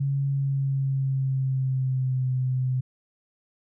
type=tone with pitch glide; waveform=sine; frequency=138.5 to 128.48 Hz; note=C#3 to C3; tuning=-1 to -31 cents; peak=-22 dBFS; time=0-2.81 s; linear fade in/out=10 ms; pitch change=-130 cents; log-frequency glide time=0.29-2.31 s; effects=none